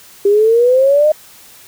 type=exponential sweep; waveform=sine; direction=up; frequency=396.3 to 622.3 Hz; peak=-7 dBFS; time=0.25-1.12 s; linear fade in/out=5 ms; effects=white hiss -41 dBFS RMS until 1.67 s